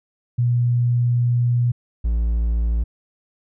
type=tone pair in turn; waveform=sine / triangle; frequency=121 / 56.95 Hz; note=B2 / A#1; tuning=-35 / -40 cents; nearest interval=octave + minor second; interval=1305 cents; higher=first; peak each=-15 dBFS; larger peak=neither; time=0.38-1.72 / 2.04-2.84 s; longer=first; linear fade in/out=10 ms; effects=none